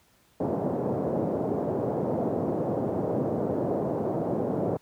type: band-pass noise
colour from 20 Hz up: white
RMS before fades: -28 dBFS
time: 0.4-4.77 s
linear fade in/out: 2 ms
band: 110 to 620 Hz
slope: 24 dB/octave
effects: pink hiss -63 dBFS RMS until 4.81 s + high-pass 60 Hz 12 dB/octave